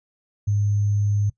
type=tone with sample-and-hold; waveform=sine; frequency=102.7 Hz; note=G#2; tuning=19 cents flat; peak=-18 dBFS; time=0.47-1.3 s; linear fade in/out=10 ms; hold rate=6300 Hz; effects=noise-tail reverb RT60 0.1 s tail -19 dB re dry + resampled to 22050 Hz